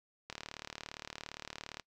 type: click train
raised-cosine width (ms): 0.2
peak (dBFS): -24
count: 57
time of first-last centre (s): 0.3-1.797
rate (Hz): 37.4
effects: noise-tail reverb RT60 0.1 s tail -23 dB re dry